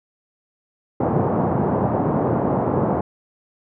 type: band-pass noise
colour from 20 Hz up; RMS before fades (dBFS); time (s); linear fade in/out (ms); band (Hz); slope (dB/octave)
pink; -20; 1-3.01; 5; 110 to 940; 24
effects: none